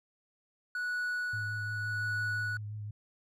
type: tone with tremolo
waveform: triangle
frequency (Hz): 1471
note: F#6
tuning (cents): -11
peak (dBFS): -29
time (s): 0.75-2.57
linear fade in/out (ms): 2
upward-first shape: sine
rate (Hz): 0.85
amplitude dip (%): 40
type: tone with vibrato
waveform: sine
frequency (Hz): 105.4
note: G#2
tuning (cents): +26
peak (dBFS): -37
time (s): 1.33-2.91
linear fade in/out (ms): 5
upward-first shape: sine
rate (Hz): 5.8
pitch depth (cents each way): 26
effects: none